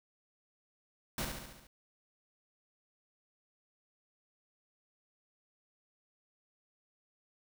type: noise with echo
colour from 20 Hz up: pink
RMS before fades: -36 dBFS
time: 1.18-1.25 s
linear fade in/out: 2 ms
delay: 70 ms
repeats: 6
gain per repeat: -4 dB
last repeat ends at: 1.67 s
effects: none